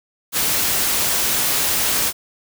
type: noise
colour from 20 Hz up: white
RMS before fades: -19 dBFS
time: 0.32-2.13 s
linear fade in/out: 50 ms
effects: none